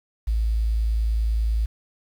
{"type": "tone with quantisation", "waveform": "sine", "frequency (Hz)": 55, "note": "A1", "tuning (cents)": 0, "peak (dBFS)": -19, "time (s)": [0.27, 1.66], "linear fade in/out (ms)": 10, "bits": 8, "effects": []}